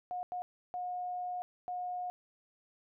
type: tone bursts at uneven times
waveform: sine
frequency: 721 Hz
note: F#5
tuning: 45 cents flat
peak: -35 dBFS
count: 4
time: 0.11-0.23 / 0.32-0.42 / 0.74-1.42 / 1.68-2.1 s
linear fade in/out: 0 ms
effects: none